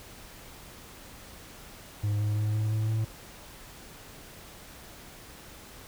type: tone with pitch steps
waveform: triangle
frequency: 103.83 / 105.1 / 106.38 / 107.68 / 108.99 / 110.32 Hz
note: G#2 / G#2 / G#2 / A2 / A2 / A2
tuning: 0 / +21 / +42 / -37 / -16 / +5 cents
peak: -23 dBFS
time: 2.03-3.05 s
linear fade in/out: 10 ms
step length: 170 ms
effects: pink hiss -48 dBFS RMS until 5.87 s